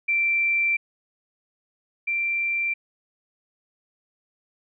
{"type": "tone pair in turn", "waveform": "sine", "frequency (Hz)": [2349, 2357], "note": ["D7", "D7"], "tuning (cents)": [0, 6], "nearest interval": "unison", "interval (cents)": 6, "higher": "second", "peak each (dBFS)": [-19, -22], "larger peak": "first", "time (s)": [[0.08, 0.77], [2.07, 2.74]], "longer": "first", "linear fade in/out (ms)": 10, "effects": []}